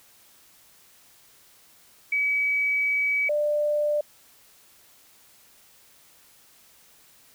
sine tone pair in turn, 2279 / 593.9 Hz, C#7 / D5, +47 / +19 cents, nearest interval octave + major seventh, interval 2328 cents, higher first, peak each -21 dBFS, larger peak neither, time 2.12-3.29 / 3.29-4.01 s, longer first, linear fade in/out 5 ms, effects white hiss -56 dBFS RMS until 7.34 s

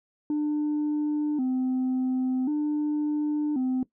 sine tone with vibrato, 277.2 Hz, C#4, in tune, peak -21 dBFS, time 0.3-3.83 s, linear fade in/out 2 ms, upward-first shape square, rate 0.46 Hz, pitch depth 130 cents each way, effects noise-tail reverb RT60 0.1 s tail -19 dB re dry + tanh soft clip ceiling -22 dBFS

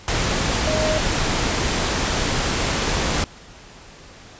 sine tone in noise, 622.3 Hz, D#5, in tune, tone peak -21 dBFS, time 0.67-0.98 s, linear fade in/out 0 ms, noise pink, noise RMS -21 dBFS, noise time 0.08-3.24 s, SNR -3 dB, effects pink hiss -43 dBFS RMS until 4.39 s + resampled to 16000 Hz

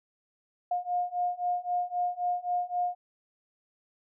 sine beating tone pair, 711 / 714.8 Hz, F5 / F5, +31 / +40 cents, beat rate 3.8 Hz, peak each -31 / -30 dBFS, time 0.71-2.95 s, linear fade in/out 5 ms, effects none

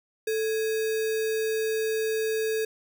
sine tone with sample-and-hold, 440 Hz, A4, in tune, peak -24 dBFS, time 0.27-2.65 s, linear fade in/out 5 ms, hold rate 2100 Hz, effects none

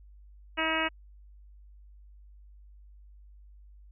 harmonic tone, 320 Hz, D#4, 49 cents sharp, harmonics 1 / 2 / 3 / 4 / 5 / 6 / 7 / 8 / 9, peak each -35 / -35 / -35 / -35 / -35 / -35 / -35 / -35 / -35 dBFS, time 0.57-0.89 s, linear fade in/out 20 ms, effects added 50 Hz sine -50 dBFS peak until 3.91 s

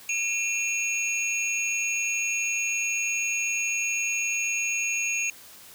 sine tone cluster, 2428 / 2696 / 6600 Hz, D#7 / E7 / G#8, -43 / +38 / -12 cents, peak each -29 dBFS, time 0.09-5.3 s, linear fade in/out 2 ms, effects white hiss -48 dBFS RMS until 5.74 s

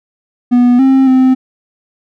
triangle tone with pitch steps, 244.7 / 266.1 / 259.3 Hz, B3 / C4 / C4, -16 / +29 / -15 cents, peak -3 dBFS, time 0.51-1.35 s, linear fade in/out 20 ms, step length 280 ms, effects none

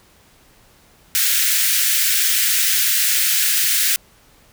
white high-pass noise, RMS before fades -17 dBFS, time 1.15-3.96 s, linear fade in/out 0 ms, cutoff 1500 Hz, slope 48 dB/octave, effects pink hiss -52 dBFS RMS until 4.52 s

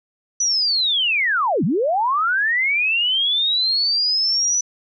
sine linear two-way sweep, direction down then up, 5990 to 138.59 to 5990 Hz, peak -16 dBFS, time 0.4-4.61 s, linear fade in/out 5 ms, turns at 1.64 s, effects none

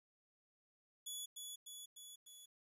15% pulse tone with echo, 3407 Hz, G#7, 44 cents sharp, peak -37 dBFS, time 1.06-1.26 s, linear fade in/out 10 ms, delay 300 ms, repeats 4, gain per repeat -3 dB, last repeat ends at 2.46 s, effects resampled to 32000 Hz + 13-bit

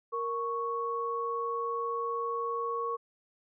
sine tone pair together, 466.2 / 1108.7 Hz, A#4 / C#6, 0 / 0 cents, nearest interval octave + minor third, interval 1500 cents, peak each -34 / -32 dBFS, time 0.12-2.97 s, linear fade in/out 20 ms, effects none

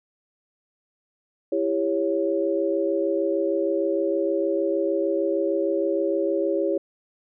sine chord, C# diminished, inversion first, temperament just, 332.6 / 399.1 / 554.4 Hz, E4 / G4 / C#5, +16 / +31 / 0 cents, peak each -25 dBFS, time 1.52-6.78 s, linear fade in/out 5 ms, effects none

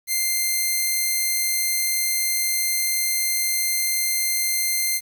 5% pulse tone, 2093 Hz, C7, in tune, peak -10 dBFS, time 0.07-5.01 s, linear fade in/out 50 ms, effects 8-bit

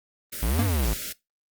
white band-stop noise, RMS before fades -34 dBFS, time 0.32-1.13 s, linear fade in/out 10 ms, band 640 to 1300 Hz, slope 96 dB/octave
square exponential two-way sweep, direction up then down, 49 to 103.83 to 49 Hz, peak -23 dBFS, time 0.42-0.94 s, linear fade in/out 10 ms, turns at 0.64 s
square tone with exponential decay, 233.1 Hz, A#3, in tune, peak -22 dBFS, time 0.59-0.78 s, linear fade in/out 2 ms, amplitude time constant 41 ms
effects noise-tail reverb RT60 0.2 s tail -20 dB re dry + Opus 32 kbps

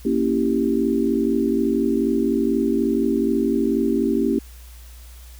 sine chord, A# diminished seventh, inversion none, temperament equal, 233.1 / 277.2 / 329.6 / 392 Hz, A#3 / C#4 / E4 / G4, 0 / 0 / 0 / 0 cents, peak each -22 / -22 / -24 / -23 dBFS, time 0.05-4.39 s, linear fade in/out 5 ms, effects added 60 Hz sine -39 dBFS peak until 5.39 s + white hiss -49 dBFS RMS until 5.39 s

